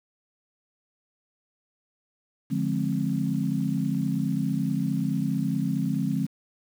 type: chord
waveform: sine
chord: D half-diminished seventh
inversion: none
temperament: just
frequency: 146.83 / 176.2 / 211.4 / 264.3 Hz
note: D3 / F3 / Ab3 / C4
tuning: 0 / +16 / +31 / +18 cents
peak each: -29 dBFS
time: 2.5-6.27 s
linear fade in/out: 20 ms
effects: 8-bit